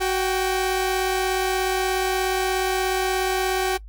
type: tone pair together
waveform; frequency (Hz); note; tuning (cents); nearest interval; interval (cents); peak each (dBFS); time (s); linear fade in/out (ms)
sawtooth; 373.6 / 784; F#4 / G5; +17 / 0; octave + minor second; 1283; -18 / -22; 0-3.78; 20
effects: noise-tail reverb RT60 0.1 s tail -20 dB re dry + added 51 Hz sine -37 dBFS peak until 3.88 s